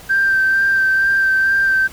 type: tone with vibrato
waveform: sine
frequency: 1568 Hz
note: G6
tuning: in tune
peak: -11 dBFS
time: 0.09-1.88 s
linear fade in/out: 20 ms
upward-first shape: sine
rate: 2.2 Hz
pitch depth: 17 cents each way
effects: tanh soft clip ceiling -7 dBFS + pink hiss -39 dBFS RMS until 1.92 s